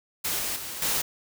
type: noise with level steps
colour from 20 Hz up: white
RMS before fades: -28 / -30 / -36 / -26 dBFS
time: 0.24-1.02 s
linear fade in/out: 10 ms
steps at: 0.39 / 0.56 / 0.82 s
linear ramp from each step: 2 ms
effects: none